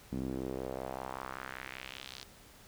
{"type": "tone with band-pass filter sweep", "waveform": "sawtooth", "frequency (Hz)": 65.2, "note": "C2", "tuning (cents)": -5, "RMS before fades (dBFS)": -41, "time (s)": [0.12, 2.24], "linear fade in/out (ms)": 0, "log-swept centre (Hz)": [230, 4600], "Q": 2.1, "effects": ["pink hiss -57 dBFS RMS until 2.67 s"]}